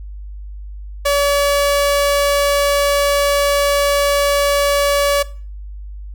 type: tone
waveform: sawtooth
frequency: 570 Hz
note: C#5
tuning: 48 cents sharp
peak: -9 dBFS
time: 1.05-5.23 s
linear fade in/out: 10 ms
effects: noise-tail reverb RT60 0.4 s tail -19 dB re dry + added 50 Hz sine -28 dBFS peak until 6.14 s